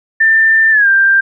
sine tone with pitch glide, 1787 to 1582.9 Hz, A6 to G6, +26 to +16 cents, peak -6 dBFS, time 0.2-1.21 s, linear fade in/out 10 ms, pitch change -210 cents, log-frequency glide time 0.71-0.88 s, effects none

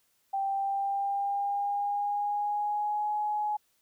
sine tone with pitch glide, 784 to 840.3 Hz, G5 to G#5, 0 to +20 cents, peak -27 dBFS, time 0.33-3.57 s, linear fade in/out 10 ms, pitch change +120 cents, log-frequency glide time 0.43-3.11 s, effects white hiss -71 dBFS RMS until 3.81 s

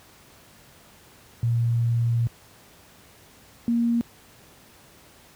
sine tone pair in turn, 117.3 / 234.6 Hz, A#2 / A#3, +11 / +11 cents, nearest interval octave, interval 1200 cents, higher second, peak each -19 dBFS, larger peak neither, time 1.43-2.27 / 3.68-4.01 s, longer first, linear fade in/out 0 ms, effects pink hiss -52 dBFS RMS until 5.35 s + high-pass 60 Hz 12 dB/octave

